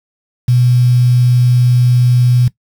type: tone with quantisation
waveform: sine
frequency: 123.5 Hz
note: B2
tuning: in tune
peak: -7 dBFS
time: 0.48-2.48 s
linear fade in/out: 5 ms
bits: 5
effects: noise-tail reverb RT60 0.1 s tail -18 dB re dry